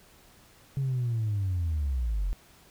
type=linear sweep; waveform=sine; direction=down; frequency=138.59 to 41.43 Hz; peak=-24 dBFS; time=0.77-2.33 s; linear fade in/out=0 ms; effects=tanh soft clip ceiling -23 dBFS + pink hiss -57 dBFS RMS until 2.7 s